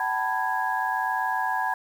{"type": "tone cluster", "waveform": "sine", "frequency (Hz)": [758, 885, 986, 1653], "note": ["F#5", "A5", "B5", "G#6"], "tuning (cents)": [42, 10, -3, -9], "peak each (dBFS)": -29, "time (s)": [0, 1.74], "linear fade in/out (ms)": 2, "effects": ["8-bit"]}